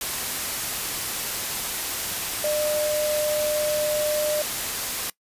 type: tone in noise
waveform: sine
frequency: 603 Hz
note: D5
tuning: 46 cents sharp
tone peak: -22 dBFS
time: 2.44-4.42 s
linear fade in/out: 2 ms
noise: white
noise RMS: -28 dBFS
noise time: 0.01-5.1 s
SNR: +3 dB
effects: noise-tail reverb RT60 0.1 s tail -21 dB re dry + resampled to 32000 Hz